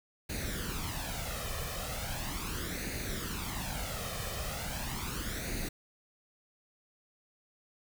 pink noise with flanger, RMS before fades -37 dBFS, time 0.29-5.69 s, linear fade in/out 10 ms, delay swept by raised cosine 0.46 to 1.66 ms, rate 0.38 Hz, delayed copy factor +0.65, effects none

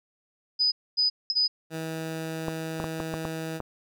sine tone bursts, 4983 Hz, D#8, 2 cents sharp, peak -20 dBFS, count 3, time 0.59-1.48 s, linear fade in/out 20 ms, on 130 ms, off 250 ms
sine tone with exponential decay, 5110 Hz, D#8, 45 cents sharp, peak -19 dBFS, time 1.3-1.39 s, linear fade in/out 1 ms, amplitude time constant 18 ms
15% pulse tone, 161 Hz, E3, 41 cents flat, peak -25 dBFS, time 1.7-3.61 s, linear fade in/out 50 ms
clicks, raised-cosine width 1 ms, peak -16 dBFS, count 7, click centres 2.483 / 2.801 / 2.842 / 3.002 / 3.14 / 3.252 / 3.603 s
effects none

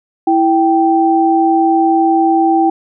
sine tone pair together, 329.6 / 781 Hz, E4 / G5, 0 / -7 cents, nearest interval octave + minor third, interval 1493 cents, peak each -11 dBFS, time 0.27-2.7 s, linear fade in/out 5 ms, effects none

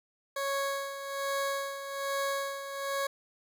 20% pulse tone with tremolo, 553 Hz, C#5, 4 cents flat, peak -24 dBFS, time 0.36-3.07 s, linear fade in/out 5 ms, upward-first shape sine, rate 1.2 Hz, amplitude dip 65%, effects none

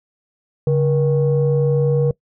sine tone pair together, 141.75 / 476.8 Hz, C#3 / A#4, +39 / +39 cents, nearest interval octave + major sixth, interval 2100 cents, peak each -14 / -16 dBFS, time 0.67-2.11 s, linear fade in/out 2 ms, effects noise-tail reverb RT60 0.1 s tail -23 dB re dry + tanh soft clip ceiling -8 dBFS

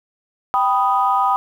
sine chord, G augmented, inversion none, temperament equal, 784 / 987.8 / 1244.5 Hz, G5 / B5 / D#6, 0 / 0 / 0 cents, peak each -18 dBFS, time 0.54-1.36 s, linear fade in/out 0 ms, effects tanh soft clip ceiling -4 dBFS + 8-bit

